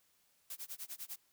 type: noise with tremolo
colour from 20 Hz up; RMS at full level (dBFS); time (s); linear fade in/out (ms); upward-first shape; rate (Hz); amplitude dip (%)
blue; -43; 0.5-1.16; 2; sine; 10; 100
effects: white hiss -73 dBFS RMS until 1.32 s